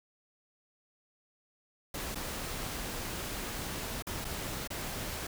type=noise with dropouts; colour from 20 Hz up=pink; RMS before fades=-38 dBFS; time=1.94-5.27 s; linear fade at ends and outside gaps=5 ms; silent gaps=2.147-2.155 / 4.024-4.068 / 4.246-4.25 / 4.675-4.703 s; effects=none